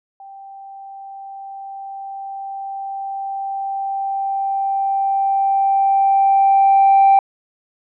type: tone with level ramp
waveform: sine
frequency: 784 Hz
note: G5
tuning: in tune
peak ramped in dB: -35 to -6 dBFS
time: 0.2-7.19 s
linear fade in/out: 2 ms
effects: tanh soft clip ceiling -5 dBFS